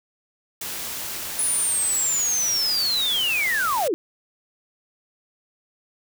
white noise, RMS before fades -31 dBFS, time 0.61-3.88 s, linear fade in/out 5 ms
sine linear sweep, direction down, 9950 to 295.7 Hz, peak -20 dBFS, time 1.39-3.94 s, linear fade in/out 0 ms
effects none

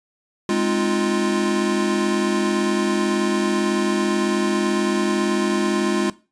square chord, F minor seventh, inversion first, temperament equal, 207.7 / 261.6 / 311.1 / 349.2 Hz, Ab3 / C4 / Eb4 / F4, 0 / 0 / 0 / 0 cents, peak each -23 / -28 / -28 / -22 dBFS, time 0.49-6.1 s, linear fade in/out 2 ms, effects noise-tail reverb RT60 0.3 s tail -18 dB re dry + resampled to 22050 Hz

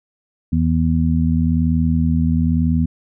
harmonic tone, 81 Hz, E2, 30 cents flat, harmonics 1 / 2 / 3, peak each -18 / -18 / -18 dBFS, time 0.52-2.86 s, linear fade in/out 10 ms, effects none

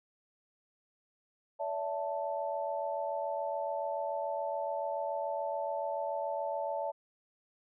sine chord, D suspended second, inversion none, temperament equal with one note detuned, 572.3 / 659.3 / 880 Hz, D5 / E5 / A5, -45 / 0 / 0 cents, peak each -36 / -37 / -37 dBFS, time 1.59-6.92 s, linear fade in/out 20 ms, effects none

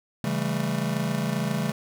square chord, A dominant seventh, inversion first, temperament just, 137.5 / 165 / 198 / 220 Hz, C#3 / E3 / G3 / A3, -14 / +2 / +18 / 0 cents, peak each -31 dBFS, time 0.24-1.72 s, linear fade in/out 2 ms, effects none

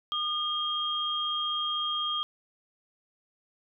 sine tone pair together, 1219 / 3228 Hz, D#6 / G#7, -36 / -50 cents, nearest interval octave + perfect fourth, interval 1686 cents, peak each -32 / -29 dBFS, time 0.12-2.23 s, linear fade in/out 0 ms, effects none

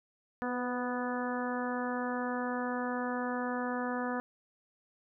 harmonic tone with a mistuned harmonic, 246.9 Hz, B3, in tune, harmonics 1 / 2 / 3 / 4 / 5 / 6 / 7, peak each -35 / -38 / -40 / -41 / -42 / -43 / -43 dBFS, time 0.42-4.2 s, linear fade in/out 0 ms, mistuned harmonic 2, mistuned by +18 cents, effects none

